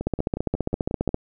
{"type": "two click trains", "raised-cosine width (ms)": 2, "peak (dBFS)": [-15, -9], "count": [7, 17], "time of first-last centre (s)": [[0.01, 1.091], [0.07, 1.144]], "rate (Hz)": [5.55, 14.9], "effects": []}